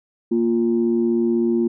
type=tone pair together; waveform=sine; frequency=233.1 / 349.2 Hz; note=A#3 / F4; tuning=0 / 0 cents; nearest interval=perfect fifth; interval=700 cents; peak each=-18 / -18 dBFS; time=0.31-1.68 s; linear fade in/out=10 ms; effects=tanh soft clip ceiling -9 dBFS